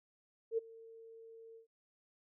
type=tone with ADSR envelope; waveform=sine; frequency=452.9 Hz; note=A#4; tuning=50 cents flat; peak=-29 dBFS; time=0.51-1.67 s; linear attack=68 ms; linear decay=16 ms; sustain=-23 dB; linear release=110 ms; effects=none